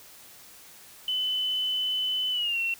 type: tone with pitch glide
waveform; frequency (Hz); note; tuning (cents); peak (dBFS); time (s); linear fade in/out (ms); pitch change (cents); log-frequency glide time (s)
sine; 3019 to 2721; F#7 to F7; +34 to -46; -25; 1.08-2.74; 2; -180; 2.31-2.59
effects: white hiss -50 dBFS RMS until 2.79 s